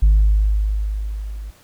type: tone with level ramp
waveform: sine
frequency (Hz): 51.91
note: G#1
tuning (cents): 0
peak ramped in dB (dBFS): -6 to -28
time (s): 0.02-1.51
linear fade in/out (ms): 10
effects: tanh soft clip ceiling -7 dBFS + pink hiss -51 dBFS RMS until 1.63 s